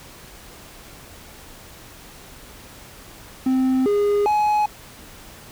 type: tone with pitch steps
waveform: triangle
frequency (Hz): 260.2 / 410.1 / 842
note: C4 / G#4 / G#5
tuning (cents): -9 / -22 / +24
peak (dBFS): -14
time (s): 3.46-4.66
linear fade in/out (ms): 5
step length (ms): 400
effects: pink hiss -43 dBFS RMS until 5.51 s